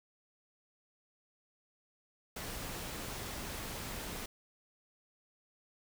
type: noise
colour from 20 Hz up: pink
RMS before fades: -42 dBFS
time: 2.36-4.26 s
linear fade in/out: 5 ms
effects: none